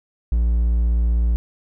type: tone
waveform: triangle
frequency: 57.9 Hz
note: A#1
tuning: 11 cents flat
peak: -13 dBFS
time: 0.32-1.36 s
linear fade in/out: 0 ms
effects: none